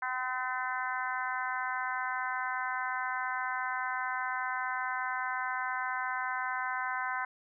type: harmonic tone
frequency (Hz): 255.1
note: C4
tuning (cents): -44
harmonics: 3 / 4 / 5 / 6 / 7 / 8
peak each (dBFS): -39 / -36 / -41 / -36 / -41 / -43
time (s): 0.02-7.25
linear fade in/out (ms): 5
effects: none